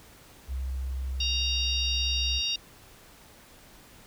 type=tone; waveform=sine; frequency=65.41 Hz; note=C2; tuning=in tune; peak=-29 dBFS; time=0.47-2.42 s; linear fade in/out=50 ms
type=harmonic tone; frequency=932.3 Hz; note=A#5; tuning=in tune; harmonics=3 / 4 / 5 / 6; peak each=-31 / -30 / -34 / -35 dBFS; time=1.2-2.56 s; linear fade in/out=5 ms
effects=pink hiss -53 dBFS RMS until 4.06 s